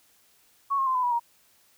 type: tone with pitch steps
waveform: sine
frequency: 1111 / 1075 / 1040.2 / 1006.5 / 973.9 / 942.4 Hz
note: C#6 / C6 / C6 / B5 / B5 / A#5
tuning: +4 / +47 / -10 / +33 / -24 / +19 cents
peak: -22 dBFS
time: 0.7-1.198 s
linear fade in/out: 20 ms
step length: 83 ms
effects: white hiss -62 dBFS RMS until 1.77 s